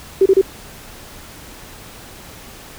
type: tone bursts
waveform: sine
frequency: 385.1 Hz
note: G4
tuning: 31 cents flat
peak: -7 dBFS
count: 3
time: 0.21-0.414 s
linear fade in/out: 5 ms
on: 48 ms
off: 30 ms
effects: pink hiss -38 dBFS RMS until 2.78 s